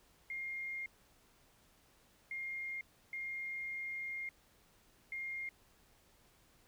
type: tone bursts at uneven times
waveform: sine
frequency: 2124 Hz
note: C7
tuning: 25 cents sharp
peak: -39 dBFS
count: 4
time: 0.3-0.86 / 2.31-2.81 / 3.13-4.29 / 5.12-5.49 s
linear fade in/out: 2 ms
effects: pink hiss -68 dBFS RMS until 6.67 s